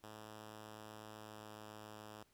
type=tone with pitch glide; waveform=5% pulse; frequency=108 to 106.88 Hz; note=A2 to A2; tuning=-32 to -50 cents; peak=-40 dBFS; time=0.03-2.23 s; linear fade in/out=5 ms; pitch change=-18 cents; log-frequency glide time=1.02-1.58 s; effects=pink hiss -74 dBFS RMS until 2.33 s